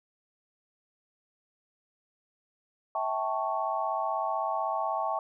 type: chord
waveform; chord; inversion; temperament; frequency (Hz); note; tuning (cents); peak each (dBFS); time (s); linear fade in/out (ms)
sine; A dominant seventh; second; equal with one note detuned; 650.9 / 784 / 880 / 1108.7; E5 / G5 / A5 / C#6; -22 / 0 / 0 / 0; -33; 2.95-5.19; 2
effects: none